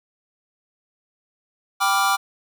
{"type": "chord", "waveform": "square", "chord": "G dominant seventh", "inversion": "none", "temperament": "equal", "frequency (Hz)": [784, 987.8, 1174.7, 1396.9], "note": ["G5", "B5", "D6", "F6"], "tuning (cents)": [0, 0, 0, 0], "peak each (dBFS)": [-23, -27, -22, -24], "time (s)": [1.8, 2.17], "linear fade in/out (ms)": 20, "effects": []}